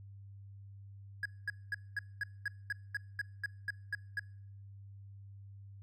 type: tone bursts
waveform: triangle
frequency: 1661.2 Hz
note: G#6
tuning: in tune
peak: -31 dBFS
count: 13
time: 1.23-4.195 s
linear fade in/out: 2 ms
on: 25 ms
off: 220 ms
effects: noise-tail reverb RT60 0.7 s tail -25 dB re dry + added 99 Hz sine -49 dBFS peak until 5.82 s